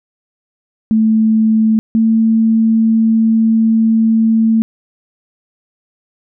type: tone pair in turn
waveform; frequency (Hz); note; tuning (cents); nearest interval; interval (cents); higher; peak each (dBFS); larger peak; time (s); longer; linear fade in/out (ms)
sine; 220 / 223.7; A3 / A3; 0 / +29; unison; 29; second; -8; neither; 0.91-1.79 / 1.95-4.62; second; 0
effects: none